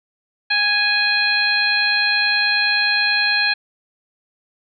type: harmonic tone with a mistuned harmonic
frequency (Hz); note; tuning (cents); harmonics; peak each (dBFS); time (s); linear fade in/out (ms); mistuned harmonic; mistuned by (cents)
830.6; G#5; 0; 1 / 2 / 3 / 4 / 5; -28 / -19 / -20 / -28 / -20; 0.5-3.54; 10; 1; -27
effects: none